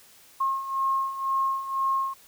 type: beating tone pair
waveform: sine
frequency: 1075 / 1077 Hz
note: C6 / C6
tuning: +47 / +50 cents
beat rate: 2 Hz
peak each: -30 / -25 dBFS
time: 0.4-2.14 s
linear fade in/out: 10 ms
effects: white hiss -54 dBFS RMS until 2.27 s